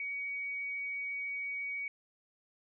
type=tone; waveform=sine; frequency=2253 Hz; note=C#7; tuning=28 cents sharp; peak=-35 dBFS; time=0-1.88 s; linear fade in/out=2 ms; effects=none